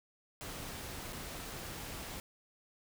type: noise with dropouts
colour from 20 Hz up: pink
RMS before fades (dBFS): -44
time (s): 0.41-2.2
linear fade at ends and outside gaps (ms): 0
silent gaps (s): 1.126-1.13
effects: none